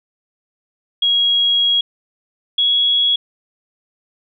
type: tone pair in turn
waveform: sine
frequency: 3300 / 3340 Hz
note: G#7 / G#7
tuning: -12 / +9 cents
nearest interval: unison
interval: 21 cents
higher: second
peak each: -12 dBFS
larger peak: neither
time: 1.02-1.81 / 2.58-3.16 s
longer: first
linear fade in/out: 5 ms
effects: none